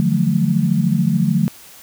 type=tone cluster; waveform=sine; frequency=146.8 / 171.8 / 185.7 / 219.1 Hz; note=D3 / F3 / F#3 / A3; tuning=0 / -28 / +7 / -7 cents; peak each=-19 dBFS; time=0-1.48 s; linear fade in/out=0 ms; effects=white hiss -42 dBFS RMS until 1.82 s